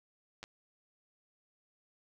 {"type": "clicks", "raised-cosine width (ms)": 0.2, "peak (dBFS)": -27, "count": 2, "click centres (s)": [0.43, 0.439], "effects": []}